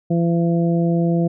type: harmonic tone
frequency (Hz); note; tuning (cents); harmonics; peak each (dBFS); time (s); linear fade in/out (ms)
169.3; E3; +46; 1 / 2 / 3 / 4; -16 / -22 / -26 / -28; 0.1-1.28; 10
effects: none